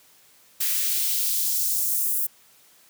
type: noise with high-pass filter sweep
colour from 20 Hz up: blue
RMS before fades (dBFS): -24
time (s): 0.6-2.27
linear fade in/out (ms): 10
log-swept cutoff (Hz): 1600 to 11000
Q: 1
effects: white hiss -56 dBFS RMS until 2.89 s + high-pass 80 Hz 12 dB/octave